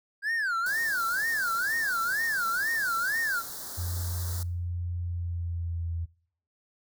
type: tone with vibrato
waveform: triangle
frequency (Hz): 1576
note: G6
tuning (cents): +9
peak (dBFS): -24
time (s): 0.22-3.43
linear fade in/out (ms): 50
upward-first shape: sine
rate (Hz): 2.1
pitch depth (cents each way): 280
type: band-stop noise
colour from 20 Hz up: white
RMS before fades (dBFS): -39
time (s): 0.66-4.43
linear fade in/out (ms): 2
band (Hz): 1700 to 3900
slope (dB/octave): 48
type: tone with pitch glide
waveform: sine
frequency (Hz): 87.31 to 83.75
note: F2 to E2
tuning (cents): 0 to +28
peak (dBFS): -29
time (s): 3.77-6.06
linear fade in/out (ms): 20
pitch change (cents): -72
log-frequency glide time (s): 5.01-5.95
effects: noise-tail reverb RT60 0.6 s tail -23 dB re dry